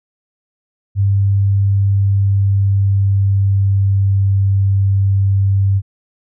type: tone with pitch glide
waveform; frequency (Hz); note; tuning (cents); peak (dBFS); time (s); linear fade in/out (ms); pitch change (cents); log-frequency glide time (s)
sine; 99.1 to 98.02; G2 to G2; +19 to 0; -10; 0.95-5.82; 50; -19; 1.74-4.35
effects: none